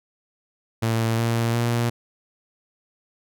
sawtooth tone with pitch steps, 113.6 / 115.92 / 118.29 Hz, A#2 / A#2 / A#2, -44 / -9 / +26 cents, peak -16 dBFS, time 0.82-1.9 s, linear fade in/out 10 ms, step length 360 ms, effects none

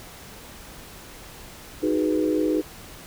sine chord, G# minor seventh, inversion second, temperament equal, 311.1 / 370 / 415.3 / 493.9 Hz, D#4 / F#4 / G#4 / B4, 0 / 0 / 0 / 0 cents, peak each -22 / -28 / -27 / -28 dBFS, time 1.82-2.62 s, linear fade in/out 20 ms, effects pink hiss -43 dBFS RMS until 3.06 s

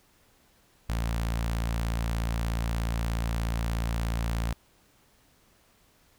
sawtooth tone with notch filter, 56.8 Hz, A#1, 44 cents flat, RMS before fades -29 dBFS, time 0.89-4.53 s, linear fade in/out 5 ms, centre 370 Hz, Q 1.2, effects pink hiss -63 dBFS RMS until 6.18 s

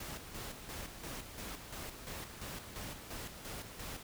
pink noise with tremolo, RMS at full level -44 dBFS, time 0-4.03 s, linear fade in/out 5 ms, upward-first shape square, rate 2.9 Hz, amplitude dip 50%, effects none

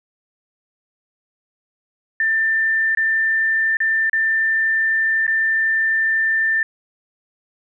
sine tone with dropouts, 1786 Hz, A6, 25 cents sharp, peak -15 dBFS, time 2.2-6.63 s, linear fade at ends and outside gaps 2 ms, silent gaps 2.95-2.972 / 3.77-3.803 / 4.097-4.131 / 5.267-5.278 s, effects none

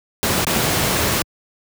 pink noise with dropouts, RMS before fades -18 dBFS, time 0.23-1.22 s, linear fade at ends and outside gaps 0 ms, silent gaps 0.447-0.468 s, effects high-pass 80 Hz 12 dB/octave

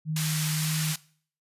sine tone with vibrato, 155.56 Hz, D#3, in tune, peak -26 dBFS, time 0.05-0.96 s, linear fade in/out 50 ms, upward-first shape sine, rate 1.8 Hz, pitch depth 11 cents each way
white band-pass noise, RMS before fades -32 dBFS, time 0.16-0.96 s, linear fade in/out 5 ms, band 1200 to 11000 Hz, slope 12 dB/octave
effects noise-tail reverb RT60 0.5 s tail -20 dB re dry + resampled to 32000 Hz

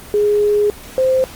sine tone pair in turn, 415.3 / 520.7 Hz, G#4 / C5, 0 / -8 cents, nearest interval major third, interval 392 cents, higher second, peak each -11 dBFS, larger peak neither, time 0.14-0.7 / 0.98-1.24 s, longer first, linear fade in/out 0 ms, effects pink hiss -36 dBFS RMS until 1.35 s + Opus 24 kbps

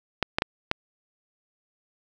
clicks, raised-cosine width 0.3 ms, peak -6 dBFS, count 4, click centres 0.227 / 0.385 / 0.421 / 0.714 s, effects none

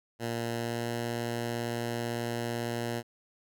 10% pulse tone with pitch glide, 116.8 to 117.95 Hz, A#2 to A#2, +4 to +21 cents, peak -23 dBFS, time 0.19-3.03 s, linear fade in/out 50 ms, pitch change +17 cents, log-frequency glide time 0.5-0.91 s, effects none

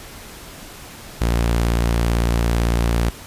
sawtooth tone, 57.9 Hz, A#1, 11 cents flat, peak -12 dBFS, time 1.21-3.1 s, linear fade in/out 5 ms, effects pink hiss -38 dBFS RMS until 3.26 s + resampled to 32000 Hz

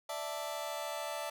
sawtooth chord, D suspended second, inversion none, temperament just, 587.3 / 660.7 / 881 Hz, D5 / E5 / A5, 0 / +4 / +2 cents, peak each -37 / -37 / -38 dBFS, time 0.09-1.3 s, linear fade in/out 5 ms, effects none

